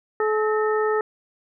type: harmonic tone with a mistuned harmonic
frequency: 429.7 Hz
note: A4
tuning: 41 cents flat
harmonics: 1 / 2 / 3 / 4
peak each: -20 / -29 / -27 / -31 dBFS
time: 0.2-1.01 s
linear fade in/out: 2 ms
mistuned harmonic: 4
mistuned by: +100 cents
effects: none